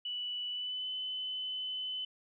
sine tone with pitch glide, 2960 to 3024 Hz, F#7 to F#7, 0 to +37 cents, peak -35 dBFS, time 0.05-2.05 s, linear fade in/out 5 ms, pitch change +37 cents, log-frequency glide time 0.49-0.89 s, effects none

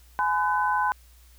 sine tone cluster, 840 / 1011 / 1506 Hz, G#5 / B5 / F#6, +19 / +40 / +30 cents, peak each -26 / -24 / -28 dBFS, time 0.19-0.92 s, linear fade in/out 0 ms, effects added 60 Hz sine -51 dBFS peak until 1.38 s + white hiss -59 dBFS RMS until 1.38 s

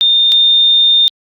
sine tone pair in turn, 3630 / 3630 Hz, A#7 / A#7, -47 / -47 cents, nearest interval unison, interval 0 cents, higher neither, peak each -7 / -6 dBFS, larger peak second, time 0.01-0.32 / 0.32-1.08 s, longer second, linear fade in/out 0 ms, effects Opus 48 kbps

